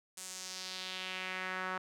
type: tone with band-pass filter sweep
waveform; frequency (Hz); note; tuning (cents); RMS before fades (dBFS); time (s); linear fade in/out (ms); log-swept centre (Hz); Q
sawtooth; 185.9; F#3; +8; -41; 0.17-1.78; 5; 8300 to 1300; 2
effects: none